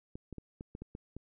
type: clicks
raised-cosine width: 3 ms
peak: -30 dBFS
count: 8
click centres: 0.155 / 0.327 / 0.383 / 0.609 / 0.751 / 0.82 / 0.951 / 1.166 s
effects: none